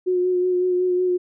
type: tone with vibrato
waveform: sine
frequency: 362.7 Hz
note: F#4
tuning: 34 cents flat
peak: -17 dBFS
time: 0.06-1.18 s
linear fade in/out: 20 ms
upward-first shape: sine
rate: 5.4 Hz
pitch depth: 21 cents each way
effects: none